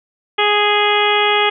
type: harmonic tone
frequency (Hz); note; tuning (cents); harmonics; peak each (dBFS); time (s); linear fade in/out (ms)
415.3; G#4; 0; 1 / 2 / 3 / 4 / 5 / 6 / 7 / 8; -18 / -18 / -20 / -24 / -20 / -22 / -22 / -21; 0.38-1.5; 10
effects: none